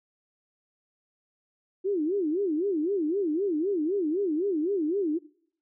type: tone with vibrato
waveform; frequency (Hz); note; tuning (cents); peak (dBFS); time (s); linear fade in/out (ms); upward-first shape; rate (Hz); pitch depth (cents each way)
sine; 349.2; F4; 0; -24; 1.84-5.19; 20; sine; 3.9; 280
effects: noise-tail reverb RT60 0.6 s tail -20 dB re dry